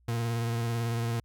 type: tone with vibrato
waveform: 40% pulse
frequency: 116.54 Hz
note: A#2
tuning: in tune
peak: -27 dBFS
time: 0.08-1.2 s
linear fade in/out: 5 ms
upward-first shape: triangle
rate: 18 Hz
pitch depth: 35 cents each way
effects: added 60 Hz sine -61 dBFS peak until 1.24 s